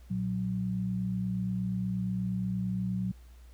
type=tone pair together; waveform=sine; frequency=116.54 / 185 Hz; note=A#2 / F#3; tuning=0 / 0 cents; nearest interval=minor sixth; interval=800 cents; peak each=-34 / -30 dBFS; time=0.1-3.12 s; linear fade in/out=10 ms; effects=added 60 Hz sine -49 dBFS peak until 3.53 s + pink hiss -64 dBFS RMS until 3.53 s